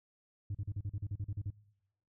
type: tone bursts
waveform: sine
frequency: 100 Hz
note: G2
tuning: 35 cents sharp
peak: -32 dBFS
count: 12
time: 0.5-1.504 s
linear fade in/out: 5 ms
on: 47 ms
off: 40 ms
effects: noise-tail reverb RT60 0.9 s tail -24 dB re dry + tanh soft clip ceiling -33 dBFS